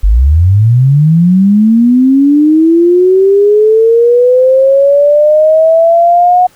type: linear sweep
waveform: sine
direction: up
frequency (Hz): 45 to 731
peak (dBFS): -3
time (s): 0.03-6.47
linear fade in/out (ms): 10
effects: pink hiss -45 dBFS RMS until 6.55 s